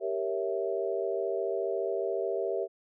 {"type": "chord", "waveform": "sine", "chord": "G diminished seventh", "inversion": "none", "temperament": "equal", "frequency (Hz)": [392, 466.2, 554.4, 659.3], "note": ["G4", "Bb4", "Db5", "Fb5"], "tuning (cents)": [0, 0, 0, 0], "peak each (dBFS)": [-32, -34, -36, -34], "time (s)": [0, 2.68], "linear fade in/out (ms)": 50, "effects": []}